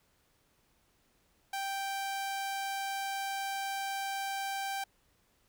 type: tone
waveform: sawtooth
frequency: 784 Hz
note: G5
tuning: in tune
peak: -30 dBFS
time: 1.53-4.84 s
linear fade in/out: 5 ms
effects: pink hiss -71 dBFS RMS until 5.48 s